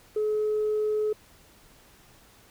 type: tone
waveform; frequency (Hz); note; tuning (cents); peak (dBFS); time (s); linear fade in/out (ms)
sine; 426.6; G#4; +46; -22; 0.16-1.13; 5
effects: tanh soft clip ceiling -20 dBFS + pink hiss -56 dBFS RMS until 2.5 s